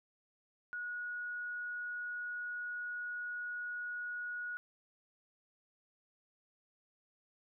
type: tone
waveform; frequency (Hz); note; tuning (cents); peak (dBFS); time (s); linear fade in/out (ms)
sine; 1455; F#6; -29; -38; 0.73-4.57; 0
effects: none